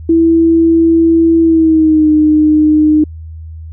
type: tone with pitch glide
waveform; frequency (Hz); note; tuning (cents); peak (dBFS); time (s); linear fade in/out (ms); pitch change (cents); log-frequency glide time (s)
sine; 329.6 to 305.8; E4 to D#4; 0 to -30; -5; 0.09-3.04; 5; -130; 1.41-2.1
effects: added 80 Hz sine -25 dBFS peak until 3.72 s